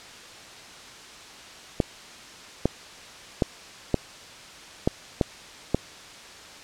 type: clicks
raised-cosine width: 2 ms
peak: -6 dBFS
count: 7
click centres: 1.802 / 2.656 / 3.422 / 3.943 / 4.875 / 5.212 / 5.746 s
effects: white hiss -44 dBFS RMS until 6.63 s + low-pass 6000 Hz 12 dB/octave